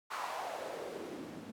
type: noise with band-pass filter sweep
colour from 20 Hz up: white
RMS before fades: -42 dBFS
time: 0.1-1.52 s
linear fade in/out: 20 ms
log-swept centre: 1100 to 210 Hz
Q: 3
effects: none